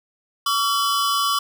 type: tone cluster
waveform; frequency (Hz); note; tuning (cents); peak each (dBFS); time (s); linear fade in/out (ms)
square; 1138 / 1365 / 3021 / 5010; C#6 / F6 / F#7 / D#8; +45 / -40 / +35 / +11; -21 / -29 / -27 / -28; 0.46-1.39; 5
effects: none